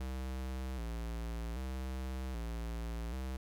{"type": "tone with vibrato", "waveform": "square", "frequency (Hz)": 60.9, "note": "B1", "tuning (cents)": -24, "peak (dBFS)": -38, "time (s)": [0, 3.37], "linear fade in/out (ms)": 5, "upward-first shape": "square", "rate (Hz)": 0.64, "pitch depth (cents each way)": 110, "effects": []}